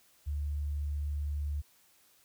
sine tone, 73 Hz, D2, 10 cents flat, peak -31 dBFS, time 0.26-1.62 s, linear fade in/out 20 ms, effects white hiss -65 dBFS RMS until 2.24 s

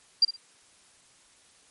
sine tone with echo, 4755 Hz, D8, 21 cents sharp, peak -15 dBFS, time 0.22-0.25 s, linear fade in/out 5 ms, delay 58 ms, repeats 2, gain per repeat -13 dB, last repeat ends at 0.366 s, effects white hiss -59 dBFS RMS until 1.7 s + MP3 48 kbps

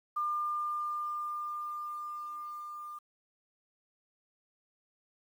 sine tone with level ramp, 1200 Hz, D6, 37 cents sharp, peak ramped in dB -29 to -41 dBFS, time 0.16-2.99 s, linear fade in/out 10 ms, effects 10-bit

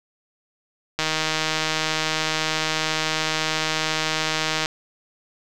click train, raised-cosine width 0.2 ms, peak -5 dBFS, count 577, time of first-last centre 0.99-4.659 s, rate 157 Hz, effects none

